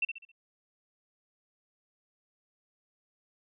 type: tone with echo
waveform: sine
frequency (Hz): 2692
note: E7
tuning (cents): +36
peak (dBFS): -25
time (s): 0.02-0.05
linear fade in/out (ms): 5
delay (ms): 67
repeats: 4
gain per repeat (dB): -8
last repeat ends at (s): 0.318
effects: none